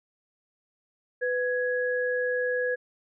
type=tone pair together; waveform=sine; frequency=498.1 / 1668 Hz; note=B4 / G#6; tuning=+15 / +7 cents; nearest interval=octave + major sixth; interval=2092 cents; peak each=-26 / -29 dBFS; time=1.21-2.76 s; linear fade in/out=20 ms; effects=none